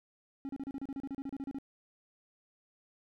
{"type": "tone bursts", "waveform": "triangle", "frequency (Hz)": 273.6, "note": "C#4", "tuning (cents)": -23, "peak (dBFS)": -34, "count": 16, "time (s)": [0.45, 1.585], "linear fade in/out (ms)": 0, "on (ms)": 40, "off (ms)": 33, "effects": []}